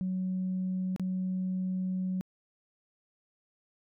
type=tone with dropouts; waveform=sine; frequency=185.6 Hz; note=F#3; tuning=6 cents sharp; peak=-28 dBFS; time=0.01-2.21 s; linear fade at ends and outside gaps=0 ms; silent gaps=0.962-0.997 s; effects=tanh soft clip ceiling -25 dBFS